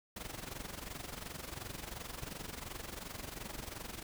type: noise with amplitude modulation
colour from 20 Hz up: pink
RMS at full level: -42 dBFS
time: 0.16-4.03 s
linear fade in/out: 5 ms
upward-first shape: sine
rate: 22.8 Hz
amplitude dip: 75%
effects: none